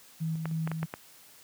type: tone with tremolo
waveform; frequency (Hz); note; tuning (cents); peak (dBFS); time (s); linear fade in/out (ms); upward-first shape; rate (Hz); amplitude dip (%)
sine; 160.8; E3; -43; -28; 0.2-0.86; 20; square; 3.2; 35
type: clicks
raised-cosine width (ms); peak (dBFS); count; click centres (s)
0.5; -20; 5; 0.456 / 0.675 / 0.716 / 0.83 / 0.939
effects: white hiss -55 dBFS RMS until 1.43 s + high-pass 80 Hz 12 dB/octave